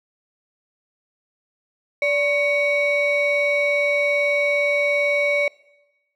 triangle ring-modulated tone, 830.6 Hz, G#5, in tune, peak -12 dBFS, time 2.02-5.48 s, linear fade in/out 2 ms, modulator 1410 Hz, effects noise-tail reverb RT60 1.0 s tail -22 dB re dry

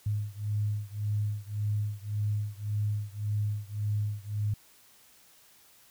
sine beating tone pair, 103.83 / 105.63 Hz, G#2 / G#2, 0 / +30 cents, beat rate 1.8 Hz, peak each -31 / -32 dBFS, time 0.06-4.54 s, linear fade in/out 5 ms, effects white hiss -59 dBFS RMS until 5.9 s

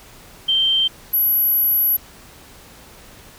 sine tone pair in turn, 3136 / 11731 Hz, G7 / F#9, 0 / -16 cents, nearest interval octave + major seventh, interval 2284 cents, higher second, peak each -14 dBFS, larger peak neither, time 0.48-0.88 / 1.13-1.97 s, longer second, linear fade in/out 10 ms, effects pink hiss -44 dBFS RMS until 3.38 s

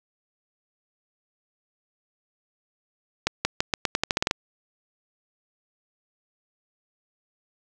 accelerating click train, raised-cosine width 0.2 ms, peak -4 dBFS, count 12, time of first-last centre 3.27-4.311 s, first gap 180 ms, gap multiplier 0.86, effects none

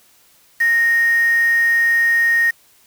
sine tone with quantisation, 1858 Hz, A#6, 6 cents flat, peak -12 dBFS, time 0.6-2.51 s, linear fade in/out 10 ms, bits 5, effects white hiss -53 dBFS RMS until 2.86 s

